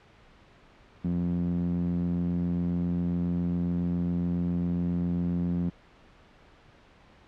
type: tone with band-pass filter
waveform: sawtooth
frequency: 87.31 Hz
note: F2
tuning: in tune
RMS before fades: -28 dBFS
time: 1.04-5.7 s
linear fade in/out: 10 ms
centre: 200 Hz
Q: 4.7
effects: pink hiss -56 dBFS RMS until 7.27 s + low-pass 3000 Hz 12 dB/octave